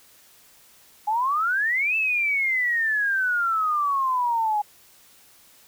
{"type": "exponential two-way sweep", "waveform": "sine", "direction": "up then down", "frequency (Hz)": [823, 2655, 823], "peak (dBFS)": -20, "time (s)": [1.07, 4.62], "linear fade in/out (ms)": 10, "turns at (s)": 1.96, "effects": ["white hiss -54 dBFS RMS until 5.67 s"]}